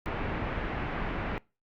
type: low-pass noise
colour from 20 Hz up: pink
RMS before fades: -33 dBFS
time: 0.06-1.38 s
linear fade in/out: 0 ms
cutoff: 2400 Hz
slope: 24 dB/octave
effects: noise-tail reverb RT60 0.3 s tail -25 dB re dry + Opus 48 kbps